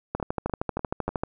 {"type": "two click trains", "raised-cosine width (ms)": 1, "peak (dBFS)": [-19, -12], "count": [4, 15], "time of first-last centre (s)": [[0.2, 1.09], [0.15, 1.235]], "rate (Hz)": [3.37, 12.9], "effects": []}